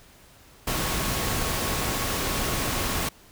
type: tone in noise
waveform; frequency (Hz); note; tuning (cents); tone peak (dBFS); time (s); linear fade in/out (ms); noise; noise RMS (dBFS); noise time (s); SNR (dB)
sine; 1100; C#6; -14; -38; 0.67-3.09; 5; pink; -27; 0.67-3.09; -14
effects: pink hiss -53 dBFS RMS until 3.31 s